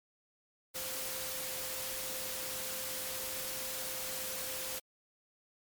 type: tone in noise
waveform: sine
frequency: 520 Hz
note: C5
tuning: 11 cents flat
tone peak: -47 dBFS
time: 0.74-4.8 s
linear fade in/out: 20 ms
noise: white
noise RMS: -39 dBFS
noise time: 0.74-4.8 s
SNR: -11 dB
effects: MP3 96 kbps